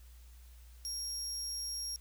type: tone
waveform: 30% pulse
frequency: 5588 Hz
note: F8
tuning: in tune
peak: -33 dBFS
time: 0.85-1.96 s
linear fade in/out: 0 ms
effects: added 60 Hz sine -52 dBFS peak until 2 s + white hiss -65 dBFS RMS until 2 s